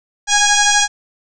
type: tone with frequency modulation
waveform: sine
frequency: 2481 Hz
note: D#7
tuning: 6 cents flat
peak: -10 dBFS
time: 0.27-0.88 s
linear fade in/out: 50 ms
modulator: 825 Hz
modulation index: 5.7
effects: none